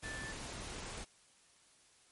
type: tone in noise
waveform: sine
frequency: 1760 Hz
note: A6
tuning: in tune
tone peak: -44 dBFS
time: 0.03-0.33 s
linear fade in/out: 20 ms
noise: pink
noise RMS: -45 dBFS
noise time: 0.02-1.05 s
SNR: -2 dB
effects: white hiss -66 dBFS RMS until 2.11 s + MP3 48 kbps